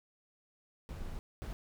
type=noise bursts at uneven times; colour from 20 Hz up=brown; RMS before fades=-41 dBFS; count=2; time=0.89-1.19 / 1.42-1.53 s; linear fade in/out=0 ms; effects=none